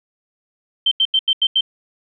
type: tone bursts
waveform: sine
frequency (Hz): 3120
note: G7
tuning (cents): -9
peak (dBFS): -12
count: 6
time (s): 0.86-1.609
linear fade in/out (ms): 5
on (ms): 54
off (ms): 85
effects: none